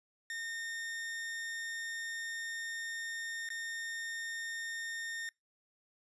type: tone with dropouts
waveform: 40% pulse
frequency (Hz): 1830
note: A#6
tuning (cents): -32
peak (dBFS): -37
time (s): 0.3-5.29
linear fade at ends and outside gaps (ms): 1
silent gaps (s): 3.489-3.502
effects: noise-tail reverb RT60 0.2 s tail -25 dB re dry + resampled to 24000 Hz